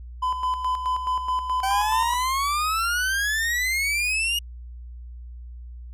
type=tone with tremolo; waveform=triangle; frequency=1011 Hz; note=B5; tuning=40 cents sharp; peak=-19 dBFS; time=0.22-2.15 s; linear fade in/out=10 ms; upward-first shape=square; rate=4.7 Hz; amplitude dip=55%
type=exponential sweep; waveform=40% pulse; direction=up; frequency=762 to 2888 Hz; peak=-21 dBFS; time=1.63-4.39 s; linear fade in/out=5 ms
effects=added 60 Hz sine -36 dBFS peak until 5.93 s + resampled to 32000 Hz